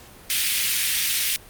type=high-pass noise; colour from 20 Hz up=pink; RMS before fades=-22 dBFS; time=0.3-1.36 s; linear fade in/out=0 ms; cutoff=2200 Hz; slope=24 dB/octave; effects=pink hiss -46 dBFS RMS until 1.49 s + Opus 48 kbps